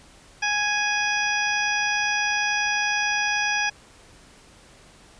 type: harmonic tone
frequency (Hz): 830.6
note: G#5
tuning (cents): 0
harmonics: 1 / 2 / 3 / 4 / 6 / 7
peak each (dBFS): -28 / -25 / -26 / -34 / -32 / -34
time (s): 0.42-3.7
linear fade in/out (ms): 10
effects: pink hiss -51 dBFS RMS until 5.19 s + resampled to 22050 Hz